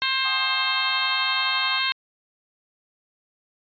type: harmonic tone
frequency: 529 Hz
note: C5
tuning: 19 cents sharp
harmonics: 2 / 3 / 4 / 5 / 6 / 7 / 8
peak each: -29 / -29 / -29 / -29 / -29 / -29 / -29 dBFS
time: 0.02-1.92 s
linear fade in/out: 0 ms
type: chord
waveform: triangle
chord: Ab dominant seventh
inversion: third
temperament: equal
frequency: 740 / 830.6 / 1046.5 / 1244.5 Hz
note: Gb5 / Ab5 / C6 / Eb6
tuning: 0 / 0 / 0 / 0 cents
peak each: -38 / -37 / -35 / -33 dBFS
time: 0.24-1.8 s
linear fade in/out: 20 ms
effects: resampled to 11025 Hz